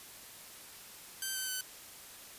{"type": "tone with pitch steps", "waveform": "5% pulse", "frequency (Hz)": [1556, 1536.4, 1517], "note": ["G6", "G6", "F#6"], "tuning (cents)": [-13, -35, 43], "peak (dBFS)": -24, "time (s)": [1.22, 1.61], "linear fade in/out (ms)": 2, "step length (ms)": 130, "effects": ["white hiss -51 dBFS RMS until 2.38 s", "resampled to 32000 Hz"]}